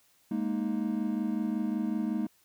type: chord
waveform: triangle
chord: Ab suspended second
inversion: none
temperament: equal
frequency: 207.7 / 233.1 / 311.1 Hz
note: Ab3 / Bb3 / Eb4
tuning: 0 / 0 / 0 cents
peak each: -30 / -30 / -32 dBFS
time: 0.31-2.27 s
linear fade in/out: 5 ms
effects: white hiss -66 dBFS RMS until 2.44 s